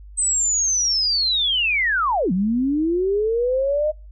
sine linear two-way sweep, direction down then up, 8250 to 174.61 to 621 Hz, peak -17 dBFS, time 0.17-3.92 s, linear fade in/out 20 ms, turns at 2.32 s, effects noise-tail reverb RT60 0.3 s tail -26 dB re dry + added 50 Hz sine -38 dBFS peak until 4.11 s

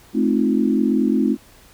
sine chord, F dominant seventh, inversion first, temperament equal with one note detuned, 216.3 / 261.6 / 311.1 / 349.2 Hz, A3 / C4 / Eb4 / F4, -29 / 0 / 0 / 0 cents, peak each -19 / -19 / -22 / -24 dBFS, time 0.13-1.37 s, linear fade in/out 50 ms, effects pink hiss -49 dBFS RMS until 1.73 s

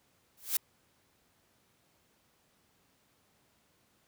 blue noise with exponential growth, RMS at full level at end -25 dBFS, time 0.37-0.57 s, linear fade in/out 5 ms, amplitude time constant 43 ms, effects pink hiss -70 dBFS RMS until 4.07 s + high-pass 80 Hz 12 dB/octave

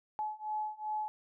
sine beating tone pair, 853 / 855.6 Hz, G#5 / A5, +46 / -49 cents, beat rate 2.6 Hz, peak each -38 / -37 dBFS, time 0.19-1.08 s, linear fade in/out 0 ms, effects none

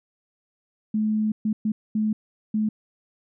sine tone bursts at uneven times, 215.2 Hz, A3, 38 cents flat, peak -20 dBFS, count 5, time 0.94-1.32 / 1.45-1.53 / 1.65-1.72 / 1.95-2.13 / 2.54-2.69 s, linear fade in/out 5 ms, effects none

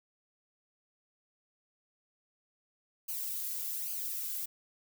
violet noise with flanger, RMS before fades -37 dBFS, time 3.08-4.46 s, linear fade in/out 10 ms, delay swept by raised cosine 0.54 to 2.24 ms, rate 1.2 Hz, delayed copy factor -0.85, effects none

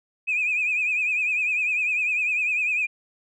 sine tone with vibrato, 2489 Hz, D#7, in tune, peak -20 dBFS, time 0.27-2.87 s, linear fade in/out 20 ms, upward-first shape triangle, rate 10 Hz, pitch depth 90 cents each way, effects tanh soft clip ceiling -16 dBFS

